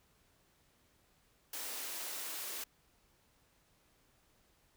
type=high-pass noise; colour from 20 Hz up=white; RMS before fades=-42 dBFS; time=1.53-2.64 s; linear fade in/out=5 ms; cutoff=280 Hz; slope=24 dB/octave; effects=pink hiss -71 dBFS RMS until 4.76 s